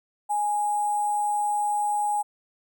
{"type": "tone with sample-and-hold", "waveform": "sine", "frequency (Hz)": 830.6, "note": "G#5", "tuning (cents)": 0, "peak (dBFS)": -22, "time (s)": [0.29, 2.23], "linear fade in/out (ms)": 20, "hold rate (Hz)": 8820, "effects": []}